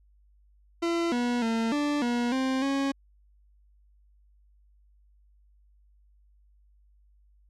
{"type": "tone with pitch steps", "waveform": "40% pulse", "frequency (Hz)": [338.3, 242.5, 227, 292.5, 240.3, 262.5, 274.7], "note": ["E4", "B3", "A#3", "D4", "B3", "C4", "C#4"], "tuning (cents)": [45, -31, -46, -7, -47, 6, -16], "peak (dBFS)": -24, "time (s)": [0.82, 2.92], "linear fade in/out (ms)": 10, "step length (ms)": 300, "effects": ["added 50 Hz sine -58 dBFS peak until 7.49 s", "low-pass 6000 Hz 12 dB/octave"]}